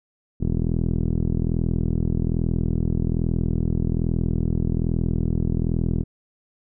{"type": "tone with low-pass filter", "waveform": "15% pulse", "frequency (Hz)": 41.2, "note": "E1", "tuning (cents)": 0, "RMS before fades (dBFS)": -22, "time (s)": [0.4, 6.04], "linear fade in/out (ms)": 20, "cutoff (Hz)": 270, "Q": 4.1, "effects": []}